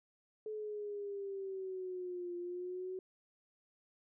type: exponential two-way sweep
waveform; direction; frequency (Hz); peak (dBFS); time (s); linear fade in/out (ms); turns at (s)
sine; down then up; 432.6 to 349.2 to 375; -39; 0.46-2.99; 2; 2.36
effects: none